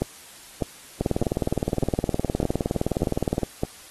two click trains, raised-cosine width 2 ms, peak -9 / -9 dBFS, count 7 / 48, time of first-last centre 0.02-3.634 / 1.01-3.433 s, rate 1.66 / 19.4 Hz, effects white hiss -46 dBFS RMS until 3.9 s + AAC 32 kbps

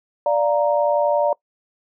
sine chord, Bb major, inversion first, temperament equal, 587.3 / 698.5 / 932.3 Hz, D5 / F5 / Bb5, 0 / 0 / 0 cents, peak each -17 / -23 / -22 dBFS, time 0.26-1.33 s, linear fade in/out 2 ms, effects noise-tail reverb RT60 0.1 s tail -23 dB re dry

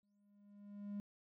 triangle tone with exponential growth, 203.7 Hz, G#3, 33 cents flat, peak -37 dBFS, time 0.03-1 s, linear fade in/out 0 ms, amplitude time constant 210 ms, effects tanh soft clip ceiling -35 dBFS

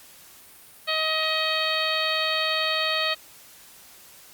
harmonic tone, 631 Hz, D#5, 24 cents sharp, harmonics 1 / 2 / 3 / 4 / 5 / 6 / 7, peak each -30 / -30 / -30 / -30 / -30 / -30 / -30 dBFS, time 0.87-3.15 s, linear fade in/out 20 ms, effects white hiss -49 dBFS RMS until 4.33 s + Opus 48 kbps

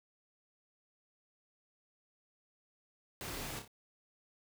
pink noise with echo, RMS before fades -43 dBFS, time 3.21-3.59 s, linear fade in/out 0 ms, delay 29 ms, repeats 3, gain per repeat -6 dB, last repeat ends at 3.677 s, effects none

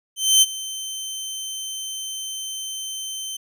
20% pulse tone with ADSR envelope, 3095 Hz, G7, 23 cents flat, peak -5 dBFS, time 0.16-3.37 s, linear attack 260 ms, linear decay 31 ms, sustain -18 dB, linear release 8 ms, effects none

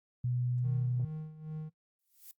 sine tone, 123.47 Hz, B2, in tune, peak -29 dBFS, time 0.24-1.05 s, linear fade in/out 5 ms
triangle tone with tremolo, 155.56 Hz, D#3, in tune, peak -34 dBFS, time 0.63-1.7 s, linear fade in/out 20 ms, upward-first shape sine, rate 2.4 Hz, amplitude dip 75%
violet noise with exponential growth, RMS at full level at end -46 dBFS, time 1.99-2.31 s, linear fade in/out 1 ms, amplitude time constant 68 ms
effects noise-tail reverb RT60 0.1 s tail -19 dB re dry + Opus 48 kbps

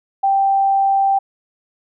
sine tone, 784 Hz, G5, in tune, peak -12 dBFS, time 0.23-1.19 s, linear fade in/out 10 ms, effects none

